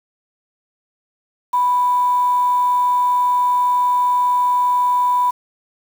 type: tone with quantisation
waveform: sine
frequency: 987.8 Hz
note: B5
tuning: in tune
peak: -13 dBFS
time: 1.53-5.31 s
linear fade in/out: 10 ms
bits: 6
effects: none